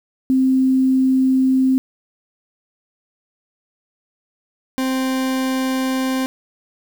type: tone pair in turn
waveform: sine / 40% pulse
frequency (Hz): 261.6 / 261.6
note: C4 / C4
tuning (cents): 0 / 0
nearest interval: unison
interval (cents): 0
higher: neither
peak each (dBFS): -12 / -17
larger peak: first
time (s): 0.3-1.78 / 4.78-6.26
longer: neither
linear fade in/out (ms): 0
effects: 7-bit